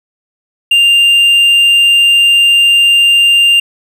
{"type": "tone", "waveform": "triangle", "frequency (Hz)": 2794, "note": "F7", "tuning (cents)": 0, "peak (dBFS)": -3, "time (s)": [0.71, 3.6], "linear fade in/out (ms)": 5, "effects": []}